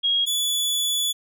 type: tone pair in turn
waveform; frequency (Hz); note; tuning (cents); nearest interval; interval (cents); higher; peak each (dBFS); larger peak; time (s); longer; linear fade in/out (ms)
sine / sawtooth; 3285 / 3436; G#7 / A7; -20 / -42; minor second; 78; second; -18; neither; 0.03-0.26 / 0.26-1.13; second; 20
effects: none